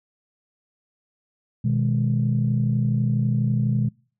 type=chord; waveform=sine; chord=G# minor; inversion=first; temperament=equal; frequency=123.47 / 155.56 / 207.7 Hz; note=B2 / D#3 / G#3; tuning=0 / 0 / 0 cents; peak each=-20 / -25 / -24 dBFS; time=1.64-3.89 s; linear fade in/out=10 ms; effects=noise-tail reverb RT60 0.4 s tail -25 dB re dry + tanh soft clip ceiling -11 dBFS